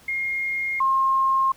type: tone pair in turn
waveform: sine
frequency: 2135 / 1067.5 Hz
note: C7 / C6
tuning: +34 / +34 cents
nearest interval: octave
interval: 1200 cents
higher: first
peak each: -23 / -17 dBFS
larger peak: second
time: 0.08-0.8 / 0.8-1.52 s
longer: neither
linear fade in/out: 5 ms
effects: pink hiss -52 dBFS RMS until 1.56 s